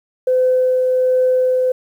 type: tone with tremolo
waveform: sine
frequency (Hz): 510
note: C5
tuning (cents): -44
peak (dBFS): -10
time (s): 0.27-1.72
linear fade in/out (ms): 5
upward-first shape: triangle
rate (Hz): 1.3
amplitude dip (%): 25
effects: tanh soft clip ceiling -6 dBFS + 8-bit